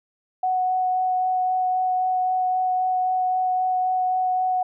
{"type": "tone with vibrato", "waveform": "sine", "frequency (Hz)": 740, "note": "F#5", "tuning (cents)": 0, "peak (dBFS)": -19, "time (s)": [0.43, 4.63], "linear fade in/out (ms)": 5, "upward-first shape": "sine", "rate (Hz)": 3.8, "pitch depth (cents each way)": 8, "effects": []}